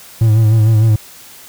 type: tone with vibrato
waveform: triangle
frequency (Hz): 110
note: A2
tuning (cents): 0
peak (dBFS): -5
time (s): 0.21-0.96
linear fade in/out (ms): 5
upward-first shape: sine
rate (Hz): 6.6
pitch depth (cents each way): 52
effects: white hiss -38 dBFS RMS until 1.48 s